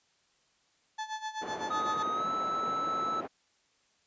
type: tone with tremolo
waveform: 35% pulse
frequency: 868 Hz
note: A5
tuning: 24 cents flat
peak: -31 dBFS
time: 0.98-2.03 s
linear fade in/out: 10 ms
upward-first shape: sine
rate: 7.9 Hz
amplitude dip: 80%
type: band-pass noise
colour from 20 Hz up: pink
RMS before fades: -40 dBFS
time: 1.41-3.28 s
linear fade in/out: 20 ms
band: 310 to 1000 Hz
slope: 12 dB/octave
type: tone with pitch glide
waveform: triangle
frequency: 1255 to 1311.3 Hz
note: D#6 to E6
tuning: +15 to -9 cents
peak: -28 dBFS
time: 1.7-3.21 s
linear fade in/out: 10 ms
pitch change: +76 cents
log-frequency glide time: 2.13-2.28 s
effects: white hiss -70 dBFS RMS until 4.06 s + resampled to 16000 Hz